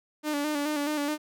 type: tone with vibrato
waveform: sawtooth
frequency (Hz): 295.4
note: D4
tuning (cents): +10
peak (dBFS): -23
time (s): 0.23-1.18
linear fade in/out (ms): 50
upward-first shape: square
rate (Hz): 4.7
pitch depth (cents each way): 44
effects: none